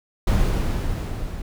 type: noise with level ramp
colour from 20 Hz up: brown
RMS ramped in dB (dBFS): -17 to -31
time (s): 0.27-1.42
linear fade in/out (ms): 5
effects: none